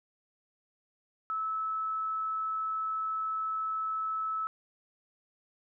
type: tone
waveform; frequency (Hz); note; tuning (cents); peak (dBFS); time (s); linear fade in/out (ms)
sine; 1303; E6; -20; -30; 1.3-4.47; 0
effects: none